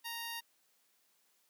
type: tone with notch filter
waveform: 5% pulse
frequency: 931 Hz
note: A#5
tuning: 2 cents flat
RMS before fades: -42 dBFS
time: 0.04-0.41 s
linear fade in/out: 20 ms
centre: 7600 Hz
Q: 0.81
effects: white hiss -73 dBFS RMS until 1.49 s + high-pass 200 Hz 12 dB/octave